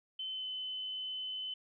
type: tone with pitch glide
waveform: sine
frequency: 3062 to 3034 Hz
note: G7 to F#7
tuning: -41 to +43 cents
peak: -37 dBFS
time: 0.19-1.54 s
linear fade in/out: 5 ms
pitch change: -16 cents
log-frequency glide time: 0.3-0.47 s
effects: none